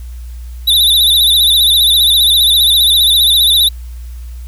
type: tone with vibrato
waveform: square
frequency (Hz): 3713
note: A#7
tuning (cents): -8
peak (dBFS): -7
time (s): 0.67-3.69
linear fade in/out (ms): 10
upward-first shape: sine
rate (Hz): 15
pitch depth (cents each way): 110
effects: added 60 Hz sine -24 dBFS peak until 4.47 s + white hiss -46 dBFS RMS until 4.47 s